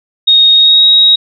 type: tone with pitch glide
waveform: sine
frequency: 3729 to 3794 Hz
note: A#7 to A#7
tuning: 0 to +30 cents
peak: -3 dBFS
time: 0.27-1.16 s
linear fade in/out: 10 ms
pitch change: +30 cents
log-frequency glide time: 0.53-0.85 s
effects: none